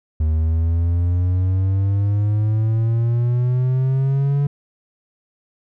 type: exponential sweep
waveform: triangle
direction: up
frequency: 77.2 to 143.5 Hz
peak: -13 dBFS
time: 0.2-4.47 s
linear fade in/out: 5 ms
effects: none